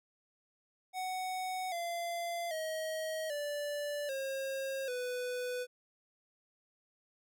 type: tone with pitch steps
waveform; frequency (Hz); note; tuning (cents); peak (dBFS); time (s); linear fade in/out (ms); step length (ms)
square; 744 / 686.2 / 632.9 / 583.7 / 538.4 / 496.6; F#5 / F5 / D#5 / D5 / C5 / B4; +9 / -31 / +29 / -11 / +49 / +9; -36; 0.93-5.67; 50; 790
effects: none